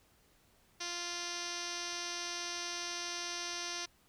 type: tone with low-pass filter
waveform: 5% pulse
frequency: 348.2 Hz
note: F4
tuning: 5 cents flat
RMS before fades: -40 dBFS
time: 0.8-3.86 s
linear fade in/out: 10 ms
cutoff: 6000 Hz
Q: 9.9
effects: pink hiss -68 dBFS RMS until 4.08 s